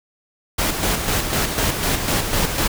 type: noise with tremolo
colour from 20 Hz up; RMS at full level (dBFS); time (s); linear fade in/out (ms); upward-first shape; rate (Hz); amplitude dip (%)
pink; -19; 0.58-2.68; 10; square; 4; 45
effects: none